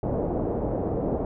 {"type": "low-pass noise", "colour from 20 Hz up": "white", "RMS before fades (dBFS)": -27, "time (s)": [0.03, 1.25], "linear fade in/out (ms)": 2, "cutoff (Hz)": 600, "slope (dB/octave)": 24, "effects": []}